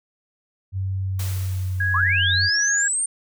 sine tone with pitch glide, 95.5 to 92.41 Hz, G2 to F#2, -45 to -2 cents, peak -22 dBFS, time 0.72-2.5 s, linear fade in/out 50 ms, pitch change -57 cents, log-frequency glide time 1.02-1.83 s
white noise with exponential decay, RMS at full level -33 dBFS, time 1.19-2.62 s, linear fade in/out 5 ms, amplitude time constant 310 ms
sine tone with vibrato, 1646 Hz, G#6, 16 cents flat, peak -20 dBFS, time 1.8-2.88 s, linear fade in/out 5 ms, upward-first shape sine, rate 1.6 Hz, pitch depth 20 cents each way
sine linear sweep, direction up, 987.8 to 8990 Hz, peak -20 dBFS, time 1.94-3.06 s, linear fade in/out 5 ms
effects none

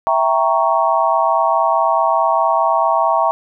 sine chord, E diminished seventh, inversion none, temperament equal, 659.3 / 784 / 932.3 / 1108.7 Hz, E5 / G5 / Bb5 / Db6, 0 / 0 / 0 / 0 cents, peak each -17 / -19 / -17 / -18 dBFS, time 0.07-3.31 s, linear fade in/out 0 ms, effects none

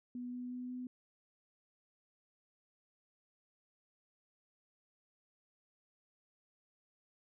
sine tone with pitch steps, 246.2 / 247.8 / 249.3 / 250.9 Hz, B3 / B3 / B3 / B3, -5 / +6 / +16 / +28 cents, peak -40 dBFS, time 0.15-0.87 s, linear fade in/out 2 ms, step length 180 ms, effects none

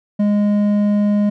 sine tone with hard clipping, 206.3 Hz, G#3, 11 cents flat, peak -14 dBFS, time 0.19-1.3 s, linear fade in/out 10 ms, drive 6 dB, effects none

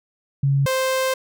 sine / sawtooth tone pair in turn, 138.59 / 523.2 Hz, C#3 / C5, 0 / 0 cents, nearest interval octave + major seventh, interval 2300 cents, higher second, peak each -15 dBFS, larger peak neither, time 0.43-0.66 / 0.66-1.14 s, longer second, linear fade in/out 5 ms, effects none

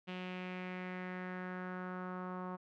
sawtooth tone with low-pass filter sweep, 182.8 Hz, F#3, 21 cents flat, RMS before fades -43 dBFS, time 0.07-2.57 s, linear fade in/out 20 ms, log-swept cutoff 2900 to 1100 Hz, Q 3.1, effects none

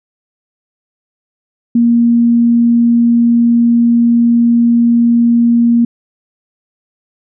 sine tone, 235.3 Hz, A#3, 16 cents sharp, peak -6 dBFS, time 1.75-5.85 s, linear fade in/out 5 ms, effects none

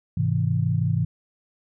sine chord, Ab augmented, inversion none, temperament just, 103.83 / 129.78 / 162.23 Hz, Ab2 / C3 / E3, 0 / -14 / -27 cents, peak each -24 dBFS, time 0.17-1.05 s, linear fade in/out 5 ms, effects none

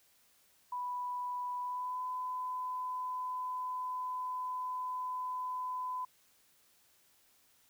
sine tone with pitch glide, 987.8 to 1008 Hz, B5 to B5, 0 to +35 cents, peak -35 dBFS, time 0.72-6.05 s, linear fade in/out 5 ms, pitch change +35 cents, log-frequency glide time 1.61-2.02 s, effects white hiss -68 dBFS RMS until 7.69 s

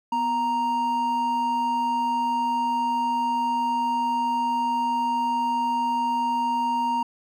triangle tone pair together, 246.9 / 932.3 Hz, B3 / A#5, 0 / 0 cents, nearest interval octave + major seventh, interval 2300 cents, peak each -29 / -20 dBFS, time 0.12-7.03 s, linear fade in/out 5 ms, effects none

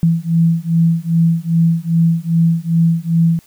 sine beating tone pair, 164.81 / 167.31 Hz, E3 / E3, 0 / +26 cents, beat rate 2.5 Hz, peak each -14 dBFS, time 0.03-3.39 s, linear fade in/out 0 ms, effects white hiss -50 dBFS RMS until 3.46 s

